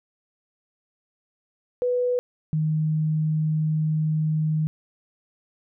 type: tone pair in turn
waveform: sine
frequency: 493.9 / 155.57 Hz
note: B4 / D#3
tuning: 0 / 0 cents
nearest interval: octave + minor sixth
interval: 2000 cents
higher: first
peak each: -20 dBFS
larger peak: neither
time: 1.82-2.19 / 2.53-4.67 s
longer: second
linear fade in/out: 0 ms
effects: none